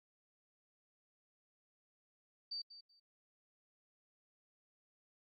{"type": "tone with echo", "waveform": "sine", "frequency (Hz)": 4620, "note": "D8", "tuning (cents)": -29, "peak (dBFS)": -39, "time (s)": [2.51, 2.62], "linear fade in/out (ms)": 10, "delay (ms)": 190, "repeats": 2, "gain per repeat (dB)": -14, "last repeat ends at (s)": 3, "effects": ["tanh soft clip ceiling -35 dBFS", "AAC 32 kbps"]}